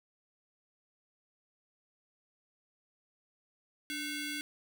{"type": "ring-modulated tone", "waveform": "20% pulse", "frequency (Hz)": 1227, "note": "D#6", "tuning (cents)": -25, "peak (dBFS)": -28, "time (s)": [3.9, 4.41], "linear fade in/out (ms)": 0, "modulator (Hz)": 935, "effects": []}